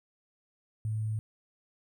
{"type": "tone with sample-and-hold", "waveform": "sine", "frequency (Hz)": 108.8, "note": "A2", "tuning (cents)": -19, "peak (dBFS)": -29, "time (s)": [0.85, 1.19], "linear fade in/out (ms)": 0, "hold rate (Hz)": 8820, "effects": []}